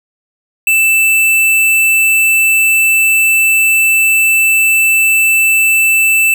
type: tone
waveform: square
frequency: 2649 Hz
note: E7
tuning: 8 cents sharp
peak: -8 dBFS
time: 0.67-6.34 s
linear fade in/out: 2 ms
effects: none